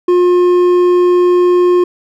triangle tone with hard clipping, 356.6 Hz, F4, 36 cents sharp, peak -8 dBFS, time 0.08-1.84 s, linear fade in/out 5 ms, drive 9 dB, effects none

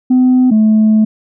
sine tone pair in turn, 254.1 / 216.7 Hz, B3 / A3, +49 / -26 cents, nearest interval minor third, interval 275 cents, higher first, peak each -4 dBFS, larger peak neither, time 0.1-0.51 / 0.51-1.05 s, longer second, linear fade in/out 10 ms, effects tanh soft clip ceiling -4 dBFS

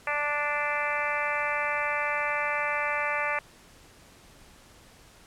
harmonic tone, 293.4 Hz, D4, 2 cents flat, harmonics 2 / 3 / 4 / 5 / 6 / 7 / 8 / 9, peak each -34 / -34 / -33 / -36 / -33 / -33 / -34 / -39 dBFS, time 0.07-3.39 s, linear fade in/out 2 ms, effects pink hiss -54 dBFS RMS until 5.26 s + low-pass 11000 Hz 12 dB/octave

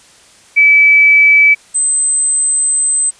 sine tone pair in turn, 2300 / 8175 Hz, D7 / C9, -37 / -41 cents, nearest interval octave + minor seventh, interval 2196 cents, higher second, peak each -4 / -10 dBFS, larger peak first, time 0.56-1.55 / 1.74-3.11 s, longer second, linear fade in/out 20 ms, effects white hiss -44 dBFS RMS until 3.19 s + resampled to 22050 Hz

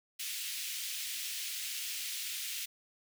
pink high-pass noise, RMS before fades -39 dBFS, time 0.19-2.66 s, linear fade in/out 10 ms, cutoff 2400 Hz, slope 24 dB/octave, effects none

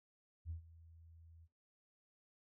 sine tone with ADSR envelope, 82.41 Hz, E2, in tune, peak -39 dBFS, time 0.45-1.48 s, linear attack 51 ms, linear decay 110 ms, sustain -19 dB, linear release 46 ms, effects noise-tail reverb RT60 0.3 s tail -25 dB re dry + tanh soft clip ceiling -35 dBFS

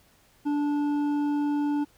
sine tone with hard clipping, 291.7 Hz, D4, 12 cents flat, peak -25 dBFS, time 0.45-1.85 s, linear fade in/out 20 ms, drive 7 dB, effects pink hiss -61 dBFS RMS until 1.97 s

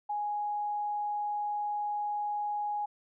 sine tone, 830.6 Hz, G#5, in tune, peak -30 dBFS, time 0.09-2.86 s, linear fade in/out 10 ms, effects none

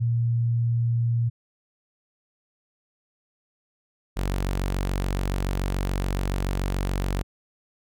sine / sawtooth tone pair in turn, 117.3 / 47.01 Hz, A#2 / F#1, +11 / +28 cents, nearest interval octave + major third, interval 1583 cents, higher first, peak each -20 dBFS, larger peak neither, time 0-1.3 / 4.16-7.23 s, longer second, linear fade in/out 20 ms, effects none

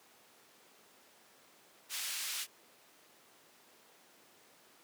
pink band-pass noise, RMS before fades -39 dBFS, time 1.89-2.47 s, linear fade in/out 50 ms, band 2500 to 15000 Hz, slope 12 dB/octave, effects pink hiss -62 dBFS RMS until 4.83 s + high-pass 300 Hz 12 dB/octave

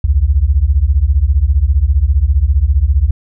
sine beating tone pair, 62.4 / 77.4 Hz, B1 / D#2, +19 / -9 cents, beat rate 15 Hz, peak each -11 dBFS, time 0.04-3.11 s, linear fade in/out 5 ms, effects none

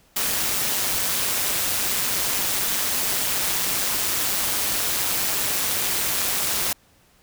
white noise with amplitude modulation, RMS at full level -21 dBFS, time 0.16-6.73 s, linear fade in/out 5 ms, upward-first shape sine, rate 196 Hz, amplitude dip 55%, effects pink hiss -58 dBFS RMS until 7.22 s

